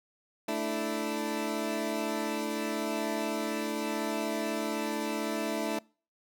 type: chord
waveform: 20% pulse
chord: A suspended fourth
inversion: none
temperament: equal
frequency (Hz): 220 / 293.7 / 329.6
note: A3 / D4 / E4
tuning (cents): 0 / 0 / 0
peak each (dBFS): -30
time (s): 0.48-5.79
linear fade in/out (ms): 5
effects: noise-tail reverb RT60 0.4 s tail -25 dB re dry